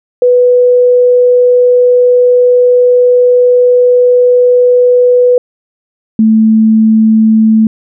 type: tone pair in turn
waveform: sine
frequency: 493.9 / 220 Hz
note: B4 / A3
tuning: 0 / 0 cents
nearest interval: octave + major second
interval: 1400 cents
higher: first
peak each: -3 dBFS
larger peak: neither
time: 0.22-5.38 / 6.19-7.67 s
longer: first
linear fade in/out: 2 ms
effects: none